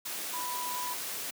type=tone in noise; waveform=sine; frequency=987.8 Hz; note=B5; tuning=in tune; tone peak=-35 dBFS; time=0.33-0.94 s; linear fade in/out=10 ms; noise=white; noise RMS=-37 dBFS; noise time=0.05-1.31 s; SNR=-1 dB; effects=high-pass 200 Hz 12 dB/octave